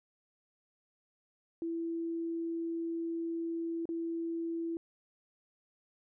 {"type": "tone with dropouts", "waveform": "sine", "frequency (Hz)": 332.6, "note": "E4", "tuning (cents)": 16, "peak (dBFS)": -33, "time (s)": [1.62, 4.77], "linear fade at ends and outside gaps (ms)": 1, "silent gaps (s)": [3.855, 3.89], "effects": []}